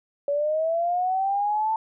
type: linear sweep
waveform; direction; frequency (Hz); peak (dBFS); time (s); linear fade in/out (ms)
sine; up; 564 to 891; -21; 0.28-1.76; 2
effects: none